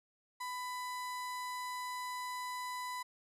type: tone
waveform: 35% pulse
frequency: 997 Hz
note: B5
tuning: 16 cents sharp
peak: -37 dBFS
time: 0.4-3.03 s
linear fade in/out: 10 ms
effects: resampled to 32000 Hz